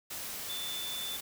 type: tone in noise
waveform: sine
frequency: 3520 Hz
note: A7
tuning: in tune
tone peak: -37 dBFS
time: 0.49-1.17 s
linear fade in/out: 10 ms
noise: white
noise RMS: -40 dBFS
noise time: 0.1-1.21 s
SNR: 0 dB
effects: none